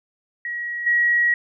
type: tone with level steps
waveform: sine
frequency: 1908 Hz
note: A#6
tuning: 40 cents sharp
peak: -25 / -15 dBFS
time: 0.45-1.34 s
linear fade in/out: 2 ms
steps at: 0.86 s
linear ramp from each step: 10 ms
effects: none